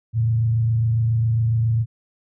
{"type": "tone with frequency modulation", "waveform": "sine", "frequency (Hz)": 113.8, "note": "A#2", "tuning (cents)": -41, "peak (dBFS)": -16, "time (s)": [0.13, 1.86], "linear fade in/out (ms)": 50, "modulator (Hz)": 27.3, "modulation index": 0.34, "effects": []}